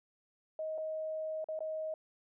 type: tone with dropouts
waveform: sine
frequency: 629 Hz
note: D#5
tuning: 19 cents sharp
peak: -35 dBFS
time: 0.59-1.94 s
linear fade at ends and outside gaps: 2 ms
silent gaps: 0.779-0.782 / 1.443-1.486 / 1.591-1.605 s
effects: none